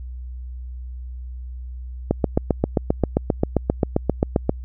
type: click train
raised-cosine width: 2 ms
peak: -3 dBFS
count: 19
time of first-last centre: 2.11-4.494 s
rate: 7.55 Hz
effects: added 62 Hz sine -30 dBFS peak until 4.64 s